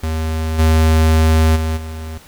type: tone with level steps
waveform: square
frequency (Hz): 79.6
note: D#2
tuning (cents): +40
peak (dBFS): -18 / -10 / -17 / -26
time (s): 0.03-2.18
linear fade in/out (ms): 5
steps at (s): 0.58 / 1.55 / 1.76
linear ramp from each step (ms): 20
effects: pink hiss -43 dBFS RMS until 2.27 s